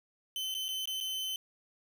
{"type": "tone with dropouts", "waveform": "40% pulse", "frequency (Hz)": 3059, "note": "G7", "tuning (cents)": -43, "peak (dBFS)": -33, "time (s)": [0.36, 1.36], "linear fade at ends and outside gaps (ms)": 1, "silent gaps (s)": [[0.542, 0.549], [0.683, 0.688], [0.856, 0.874], [1.003, 1.009]], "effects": ["10-bit"]}